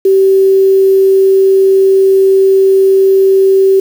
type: tone with quantisation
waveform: sine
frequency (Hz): 385.7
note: G4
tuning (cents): -28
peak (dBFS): -4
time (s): 0.05-3.8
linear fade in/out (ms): 5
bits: 5
effects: none